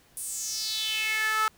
sawtooth tone with high-pass filter sweep, 435.3 Hz, A4, 19 cents flat, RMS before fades -29 dBFS, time 0.17-1.48 s, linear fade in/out 0 ms, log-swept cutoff 10000 to 1200 Hz, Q 4.6, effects pink hiss -60 dBFS RMS until 1.57 s

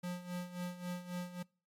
square tone with tremolo, 178.2 Hz, F3, 35 cents sharp, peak -37 dBFS, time 0.03-1.43 s, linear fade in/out 10 ms, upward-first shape sine, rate 3.7 Hz, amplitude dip 75%, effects noise-tail reverb RT60 0.4 s tail -26 dB re dry + MP3 64 kbps

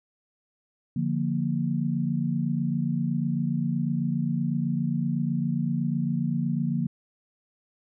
sine chord, Bb major, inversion first, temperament equal, 146.83 / 174.61 / 233.1 Hz, D3 / F3 / Bb3, 0 / 0 / 0 cents, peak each -28 dBFS, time 0.96-6.87 s, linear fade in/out 5 ms, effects none

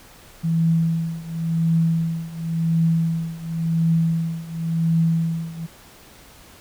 sine tone with tremolo, 164.5 Hz, E3, 3 cents flat, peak -14 dBFS, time 0.43-5.67 s, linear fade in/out 20 ms, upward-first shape triangle, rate 0.93 Hz, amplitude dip 90%, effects pink hiss -47 dBFS RMS until 6.6 s

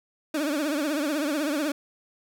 30% pulse tone with vibrato, 296 Hz, D4, 14 cents sharp, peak -22 dBFS, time 0.34-1.72 s, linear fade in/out 5 ms, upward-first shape triangle, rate 16 Hz, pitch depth 150 cents each way, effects none

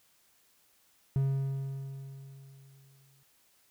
triangle tone with exponential decay, 136 Hz, C#3, 33 cents flat, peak -22 dBFS, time 1.16-3.23 s, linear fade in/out 0 ms, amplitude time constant 450 ms, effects white hiss -67 dBFS RMS until 3.7 s

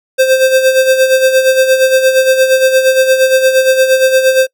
square tone with tremolo, 523.3 Hz, C5, in tune, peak -5 dBFS, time 0.18-4.47 s, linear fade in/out 20 ms, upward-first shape sine, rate 8.6 Hz, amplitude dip 60%, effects noise-tail reverb RT60 0.1 s tail -24 dB re dry

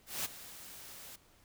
white noise with ADSR envelope, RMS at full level -35 dBFS, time 0.06-1.16 s, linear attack 190 ms, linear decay 17 ms, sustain -15 dB, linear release 6 ms, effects pink hiss -65 dBFS RMS until 1.44 s

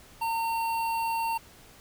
square tone with notch filter, 912 Hz, A#5, 38 cents flat, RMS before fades -29 dBFS, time 0.21-1.38 s, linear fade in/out 10 ms, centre 6300 Hz, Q 1.1, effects pink hiss -53 dBFS RMS until 1.8 s

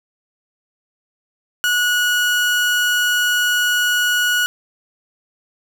30% pulse tone, 1460 Hz, F#6, 24 cents flat, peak -12 dBFS, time 1.64-4.46 s, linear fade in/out 0 ms, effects none

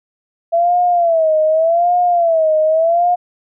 sine tone with vibrato, 666 Hz, E5, 18 cents sharp, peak -10 dBFS, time 0.52-3.16 s, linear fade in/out 20 ms, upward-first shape sine, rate 0.85 Hz, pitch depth 120 cents each way, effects none

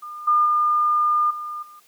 sine tone with level steps, 1209 Hz, D6, 50 cents sharp, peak -32 / -14 / -16 / -28 / -42 dBFS, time 0.02-1.8 s, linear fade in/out 10 ms, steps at 0.27 / 0.45 / 1.3 / 1.62 s, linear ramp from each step 10 ms, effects white hiss -57 dBFS RMS until 1.87 s + high-pass 150 Hz 12 dB/octave

